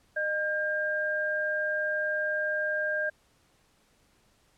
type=tone pair together; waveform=sine; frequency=610.9 / 1603 Hz; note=D#5 / G6; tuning=-32 / +38 cents; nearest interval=octave + perfect fourth; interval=1670 cents; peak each=-31 / -28 dBFS; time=0.16-3.1 s; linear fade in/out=10 ms; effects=pink hiss -66 dBFS RMS until 4.57 s + low-pass 11000 Hz 12 dB/octave